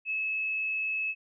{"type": "tone", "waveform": "sine", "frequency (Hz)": 2592, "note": "E7", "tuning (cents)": -30, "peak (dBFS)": -28, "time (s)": [0.05, 1.15], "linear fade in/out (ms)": 50, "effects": []}